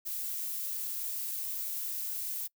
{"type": "noise", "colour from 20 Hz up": "violet", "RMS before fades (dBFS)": -36, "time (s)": [0.05, 2.48], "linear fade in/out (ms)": 20, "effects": ["noise-tail reverb RT60 0.1 s tail -24 dB re dry"]}